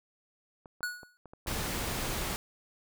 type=clicks; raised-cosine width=1 ms; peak=-34 dBFS; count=8; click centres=0.658 / 0.807 / 1.032 / 1.257 / 1.335 / 1.462 / 1.51 / 1.589 s
type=tone with exponential decay; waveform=square; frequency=1463 Hz; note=F#6; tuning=20 cents flat; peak=-29 dBFS; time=0.83-1.17 s; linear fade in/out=0 ms; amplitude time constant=73 ms
type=noise; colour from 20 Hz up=pink; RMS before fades=-34 dBFS; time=1.47-2.36 s; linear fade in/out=0 ms
effects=none